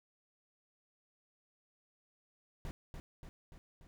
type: noise with echo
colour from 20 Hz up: brown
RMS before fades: -42 dBFS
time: 2.65-2.71 s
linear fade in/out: 0 ms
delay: 290 ms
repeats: 4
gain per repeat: -4 dB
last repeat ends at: 3.87 s
effects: none